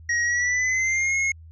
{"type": "tone with pitch glide", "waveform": "square", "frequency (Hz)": [1894, 2163], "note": ["A#6", "C#7"], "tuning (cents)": [27, -43], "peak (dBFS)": -21, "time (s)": [0.09, 1.32], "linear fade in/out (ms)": 5, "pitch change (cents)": 230, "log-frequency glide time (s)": [0.23, 1.15], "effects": ["added 81 Hz sine -42 dBFS peak until 1.51 s", "resampled to 16000 Hz"]}